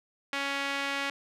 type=tone with band-pass filter; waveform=sawtooth; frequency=278.5 Hz; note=C#4; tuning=8 cents sharp; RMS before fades=-32 dBFS; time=0.33-1.1 s; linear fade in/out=2 ms; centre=2300 Hz; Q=1.2; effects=none